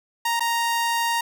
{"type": "tone with dropouts", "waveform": "sawtooth", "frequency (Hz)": 932, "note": "A#5", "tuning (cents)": -1, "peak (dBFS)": -17, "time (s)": [0.25, 1.21], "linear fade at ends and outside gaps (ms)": 5, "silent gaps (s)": [0.396, 0.405], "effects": []}